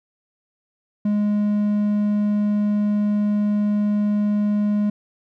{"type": "tone", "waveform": "triangle", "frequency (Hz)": 207.7, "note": "G#3", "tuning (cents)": 0, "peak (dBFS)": -15, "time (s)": [1.05, 4.9], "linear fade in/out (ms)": 5, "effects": []}